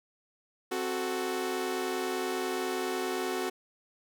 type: chord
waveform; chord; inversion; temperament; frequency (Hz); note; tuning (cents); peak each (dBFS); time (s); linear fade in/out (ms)
sawtooth; F# diminished; second; equal; 261.6 / 370 / 440; C4 / F#4 / A4; 0 / 0 / 0; -34 / -28 / -33; 0.71-3.5; 10
effects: none